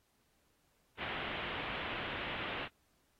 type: low-pass noise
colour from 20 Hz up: white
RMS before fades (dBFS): -41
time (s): 0.97-2.69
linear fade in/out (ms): 50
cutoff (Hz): 3200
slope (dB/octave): 48
effects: pink hiss -75 dBFS RMS until 3.19 s + AAC 48 kbps